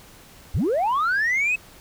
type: linear sweep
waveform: sine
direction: up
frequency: 43.12 to 2604 Hz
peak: -17 dBFS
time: 0.54-1.56 s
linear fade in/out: 10 ms
effects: tanh soft clip ceiling -17 dBFS + pink hiss -48 dBFS RMS until 1.8 s